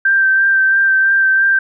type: tone with vibrato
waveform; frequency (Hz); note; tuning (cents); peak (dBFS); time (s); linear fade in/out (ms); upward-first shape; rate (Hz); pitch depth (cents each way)
sine; 1568; G6; 0; -9; 0.05-1.59; 5; sine; 3; 18
effects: none